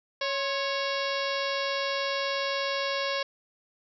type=harmonic tone with a mistuned harmonic; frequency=554.4 Hz; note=C#5; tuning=in tune; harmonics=1 / 2 / 3 / 4 / 5 / 6 / 7 / 8 / 9 / 10; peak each=-31 / -34 / -36 / -37 / -38 / -39 / -39 / -40 / -41 / -41 dBFS; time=0.21-3.23 s; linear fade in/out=5 ms; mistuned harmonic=2; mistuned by=-60 cents; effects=none